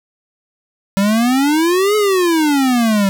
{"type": "exponential two-way sweep", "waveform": "square", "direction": "up then down", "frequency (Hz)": [192.1, 430.1, 192.1], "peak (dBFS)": -12, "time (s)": [0.97, 3.09], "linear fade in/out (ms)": 0, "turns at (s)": 1.96, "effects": []}